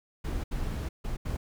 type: noise bursts at uneven times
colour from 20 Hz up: brown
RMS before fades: -32 dBFS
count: 4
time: 0.24-0.44 / 0.51-0.89 / 1.04-1.17 / 1.25-1.37 s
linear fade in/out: 10 ms
effects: none